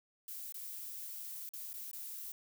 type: noise with dropouts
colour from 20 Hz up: violet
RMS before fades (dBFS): -45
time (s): 0.28-2.32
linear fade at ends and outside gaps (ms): 2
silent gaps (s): 0.523-0.543 / 1.491-1.535 / 1.732-1.739 / 1.914-1.931
effects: none